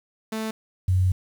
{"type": "tone pair in turn", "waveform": ["sawtooth", "sine"], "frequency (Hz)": [220, 92.5], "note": ["A3", "F#2"], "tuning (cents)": [0, 0], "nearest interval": "octave + minor third", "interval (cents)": 1500, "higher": "first", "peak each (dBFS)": [-23, -17], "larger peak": "second", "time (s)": [[0.32, 0.51], [0.88, 1.12]], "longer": "second", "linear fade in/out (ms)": 5, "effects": ["8-bit"]}